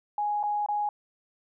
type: tone with dropouts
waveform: sine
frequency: 831 Hz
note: G#5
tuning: 1 cent sharp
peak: -25 dBFS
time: 0.18-0.89 s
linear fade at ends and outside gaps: 2 ms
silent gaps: 0.43-0.436 / 0.662-0.686 s
effects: none